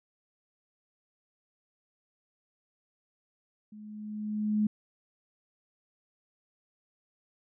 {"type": "tone with level ramp", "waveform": "sine", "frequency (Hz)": 211.9, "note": "G#3", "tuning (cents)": 35, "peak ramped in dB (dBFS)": [-45, -22], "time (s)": [3.72, 4.67], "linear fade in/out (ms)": 5, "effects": []}